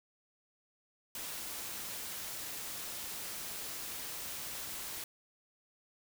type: noise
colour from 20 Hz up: white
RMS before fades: -42 dBFS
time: 1.15-5.04 s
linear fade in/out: 2 ms
effects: none